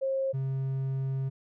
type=tone pair in turn; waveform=sine / triangle; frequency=536 / 134 Hz; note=C5 / C3; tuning=+42 / +42 cents; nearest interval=2 octaves; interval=2400 cents; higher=first; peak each=-26 dBFS; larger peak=neither; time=0.01-0.33 / 0.33-1.3 s; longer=second; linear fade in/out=20 ms; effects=none